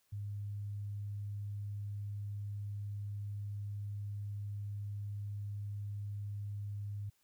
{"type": "tone", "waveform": "sine", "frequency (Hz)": 102.2, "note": "G#2", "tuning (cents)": -27, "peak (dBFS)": -38, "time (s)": [0.12, 7.1], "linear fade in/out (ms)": 10, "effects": ["white hiss -75 dBFS RMS until 7.23 s"]}